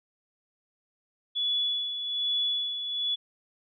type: tone with tremolo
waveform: sine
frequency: 3417 Hz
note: G#7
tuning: 49 cents sharp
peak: -24 dBFS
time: 1.35-3.16 s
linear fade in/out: 20 ms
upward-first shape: sine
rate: 1.2 Hz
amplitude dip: 55%
effects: none